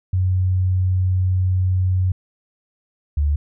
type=tone pair in turn; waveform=sine; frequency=92.5 / 73.28 Hz; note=F#2 / D2; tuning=0 / -3 cents; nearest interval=major third; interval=403 cents; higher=first; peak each=-15 / -15 dBFS; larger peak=neither; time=0.13-2.12 / 3.17-3.36 s; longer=first; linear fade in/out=5 ms; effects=none